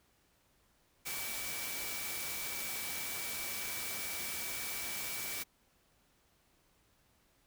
sine tone in noise, 2300 Hz, D7, 37 cents flat, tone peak -45 dBFS, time 1.05-5.44 s, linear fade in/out 20 ms, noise white, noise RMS -40 dBFS, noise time 1.05-5.44 s, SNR -8 dB, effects pink hiss -71 dBFS RMS until 7.46 s

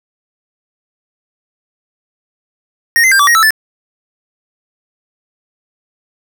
square tone with pitch steps, 1858 / 2063 / 1589 / 1155 / 1880 / 1317 / 1753 Hz, A#6 / C7 / G6 / D6 / A#6 / E6 / A6, -6 / -25 / +23 / -29 / +14 / -2 / -7 cents, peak -7 dBFS, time 2.96-3.506 s, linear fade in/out 0 ms, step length 78 ms, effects none

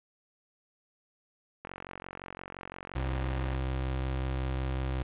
click train, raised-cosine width 0.5 ms, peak -25 dBFS, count 88, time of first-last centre 1.65-3.55 s, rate 45.8 Hz
30% pulse tone, 65.41 Hz, C2, in tune, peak -27 dBFS, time 2.95-5.03 s, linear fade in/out 10 ms
effects resampled to 8000 Hz + 9-bit

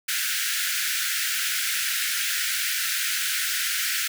pink high-pass noise, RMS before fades -26 dBFS, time 0.08-4.08 s, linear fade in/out 10 ms, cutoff 1400 Hz, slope 96 dB/octave, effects none

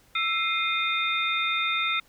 sine tone cluster, 1327 / 2107 / 2468 / 3638 Hz, E6 / C7 / D#7 / A#7, +11 / +12 / -15 / -43 cents, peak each -29 dBFS, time 0.15-2 s, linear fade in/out 5 ms, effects pink hiss -60 dBFS RMS until 2.08 s

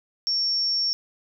sine tone, 5480 Hz, F8, 34 cents flat, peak -21 dBFS, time 0.27-0.93 s, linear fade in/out 0 ms, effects none

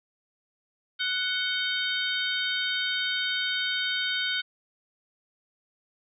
harmonic tone with a mistuned harmonic, 740 Hz, F#5, in tune, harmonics 2 / 3 / 4 / 5 / 6, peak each -30 / -35 / -31 / -32 / -39 dBFS, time 0.99-4.42 s, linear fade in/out 20 ms, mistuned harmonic 4, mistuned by +82 cents, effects none

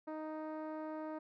10% pulse tone with low-pass filter, 311.1 Hz, D#4, in tune, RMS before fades -43 dBFS, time 0.07-1.19 s, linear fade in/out 10 ms, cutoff 760 Hz, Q 0.73, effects none

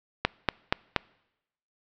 click train, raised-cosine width 0.3 ms, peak -5 dBFS, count 4, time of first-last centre 0.25-0.963 s, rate 4.21 Hz, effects noise-tail reverb RT60 0.9 s tail -25 dB re dry + low-pass 5000 Hz 12 dB/octave

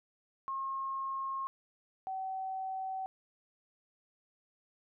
sine tone pair in turn, 1077 / 761.6 Hz, C6 / F#5, +50 / +50 cents, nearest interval tritone, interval 600 cents, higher first, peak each -34 / -35 dBFS, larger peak first, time 0.48-1.47 / 2.07-3.06 s, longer neither, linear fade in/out 0 ms, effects none

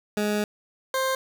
20% pulse tone pair in turn, 209 / 526.6 Hz, G#3 / C5, +11 / +11 cents, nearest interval octave + major third, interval 1600 cents, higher second, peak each -18 dBFS, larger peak neither, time 0.17-0.44 / 0.94-1.15 s, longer first, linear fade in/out 2 ms, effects none

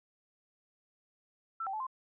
sine tone with pitch steps, 1334 / 775 / 865 / 1044 Hz, E6 / G5 / A5 / C6, +20 / -20 / -30 / -4 cents, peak -34 dBFS, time 1.6-1.868 s, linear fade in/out 5 ms, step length 67 ms, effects none

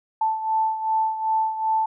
sine beating tone pair, 880 / 882.6 Hz, A5 / A5, 0 / +5 cents, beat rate 2.6 Hz, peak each -21 / -27 dBFS, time 0.21-1.86 s, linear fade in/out 5 ms, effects none

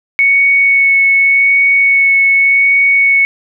sine tone with vibrato, 2217 Hz, C#7, in tune, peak -6 dBFS, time 0.19-3.25 s, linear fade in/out 0 ms, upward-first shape sine, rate 0.86 Hz, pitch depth 10 cents each way, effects none

